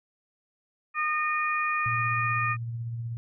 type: harmonic tone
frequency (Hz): 612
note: D#5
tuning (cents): -29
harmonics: 2 / 3 / 4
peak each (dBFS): -27 / -31 / -30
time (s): 0.94-2.57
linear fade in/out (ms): 50
type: tone with tremolo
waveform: sine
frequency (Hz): 116.54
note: A#2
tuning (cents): 0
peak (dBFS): -29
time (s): 1.86-3.17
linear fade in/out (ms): 0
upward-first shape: triangle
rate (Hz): 16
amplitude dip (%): 35
effects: none